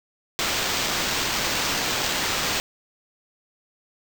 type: noise with sample-and-hold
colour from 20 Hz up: white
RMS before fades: -25 dBFS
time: 0.39-2.6 s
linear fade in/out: 0 ms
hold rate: 11025 Hz
effects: none